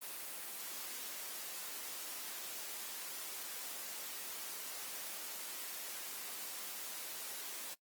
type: high-pass noise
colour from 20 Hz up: white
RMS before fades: -45 dBFS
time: 0.01-7.75 s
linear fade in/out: 20 ms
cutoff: 270 Hz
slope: 12 dB/octave
effects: noise-tail reverb RT60 0.1 s tail -21 dB re dry + Opus 24 kbps